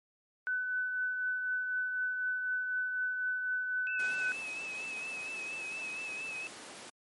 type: tone with tremolo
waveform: sine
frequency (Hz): 1502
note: F#6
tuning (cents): +26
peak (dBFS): -29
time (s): 0.47-4.32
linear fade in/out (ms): 0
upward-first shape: triangle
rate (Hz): 4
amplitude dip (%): 40
type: tone with vibrato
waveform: sine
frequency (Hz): 2584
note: E7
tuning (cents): -35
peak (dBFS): -37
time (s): 3.87-6.47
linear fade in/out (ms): 0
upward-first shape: sine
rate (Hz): 4.3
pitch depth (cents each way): 41
type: noise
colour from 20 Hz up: pink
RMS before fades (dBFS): -46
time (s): 3.99-6.9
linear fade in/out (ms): 5
effects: high-pass 300 Hz 12 dB/octave + MP3 48 kbps